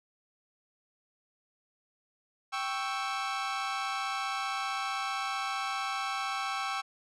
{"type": "chord", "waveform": "sawtooth", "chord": "C# diminished", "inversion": "second", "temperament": "equal", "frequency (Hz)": [784, 1108.7, 1318.5], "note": ["G5", "C#6", "E6"], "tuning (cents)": [0, 0, 0], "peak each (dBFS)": -32, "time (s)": [2.52, 6.82], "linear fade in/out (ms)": 20, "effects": ["low-pass 6000 Hz 12 dB/octave"]}